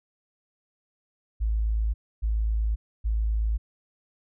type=tone bursts; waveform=sine; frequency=54.3 Hz; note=A1; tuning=22 cents flat; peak=-22 dBFS; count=3; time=1.4-3.58 s; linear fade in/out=20 ms; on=540 ms; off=280 ms; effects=none